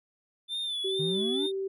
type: tone with vibrato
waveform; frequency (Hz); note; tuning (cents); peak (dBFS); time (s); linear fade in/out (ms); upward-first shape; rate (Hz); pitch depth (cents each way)
triangle; 3520; A7; 0; -29; 0.48-1.52; 50; sine; 2.2; 65
type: tone with pitch glide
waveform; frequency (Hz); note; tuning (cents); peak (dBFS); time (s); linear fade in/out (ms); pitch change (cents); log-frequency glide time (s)
sine; 383.6 to 387.2; G4 to G4; -37 to -21; -29; 0.84-1.68; 10; +16; 1.35-1.43
type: exponential sweep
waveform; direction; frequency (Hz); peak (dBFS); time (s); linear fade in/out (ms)
triangle; up; 149.2 to 311.1; -29; 0.99-1.47; 10
effects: none